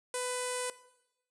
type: tone with low-pass filter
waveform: sawtooth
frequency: 498.7 Hz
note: B4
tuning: 17 cents sharp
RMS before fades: -35 dBFS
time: 0.14-0.7 s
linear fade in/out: 2 ms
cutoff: 9100 Hz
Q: 7
effects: noise-tail reverb RT60 0.9 s tail -17 dB re dry